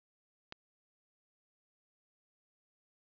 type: click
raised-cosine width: 0.2 ms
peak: -25 dBFS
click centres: 0.524 s
effects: resampled to 11025 Hz + 9-bit